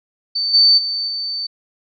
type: tone with level steps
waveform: sine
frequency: 4551 Hz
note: C#8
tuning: 45 cents sharp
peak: -17 / -8 / -19 / -21 dBFS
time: 0.35-1.47 s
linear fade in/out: 10 ms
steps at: 0.53 / 0.77 / 1.07 s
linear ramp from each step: 20 ms
effects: none